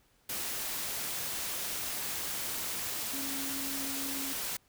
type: tone in noise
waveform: sine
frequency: 273.2 Hz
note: C#4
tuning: 25 cents flat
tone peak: -40 dBFS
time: 3.13-4.33 s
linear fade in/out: 5 ms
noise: white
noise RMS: -36 dBFS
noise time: 0.29-4.57 s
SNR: -7 dB
effects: pink hiss -68 dBFS RMS until 4.68 s